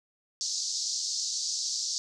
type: band-pass noise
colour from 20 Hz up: pink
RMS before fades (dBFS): -32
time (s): 0.41-1.98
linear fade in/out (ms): 0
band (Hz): 4400 to 6900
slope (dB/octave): 48
effects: none